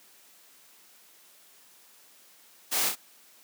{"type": "noise with echo", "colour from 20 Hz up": "white", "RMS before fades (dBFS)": -28, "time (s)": [2.71, 2.9], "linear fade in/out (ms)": 20, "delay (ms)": 29, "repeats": 2, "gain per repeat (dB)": -4, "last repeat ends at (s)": 2.958, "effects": ["white hiss -57 dBFS RMS until 3.43 s", "high-pass 200 Hz 12 dB/octave"]}